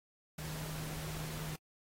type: tone in noise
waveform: sine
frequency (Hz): 155.56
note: D#3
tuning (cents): 0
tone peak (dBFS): -41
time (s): 0.38-1.56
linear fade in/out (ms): 5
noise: pink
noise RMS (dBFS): -45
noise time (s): 0.38-1.56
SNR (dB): +1
effects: AAC 48 kbps